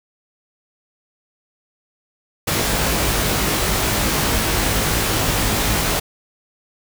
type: noise with comb filter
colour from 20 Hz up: pink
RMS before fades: -19 dBFS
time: 2.47-6 s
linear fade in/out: 10 ms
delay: 19 ms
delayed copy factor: +0.75
effects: none